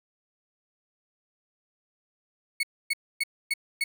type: tone bursts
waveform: 35% pulse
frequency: 2205 Hz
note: C#7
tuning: 10 cents flat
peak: -22 dBFS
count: 5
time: 2.6-3.84 s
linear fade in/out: 5 ms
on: 32 ms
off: 270 ms
effects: none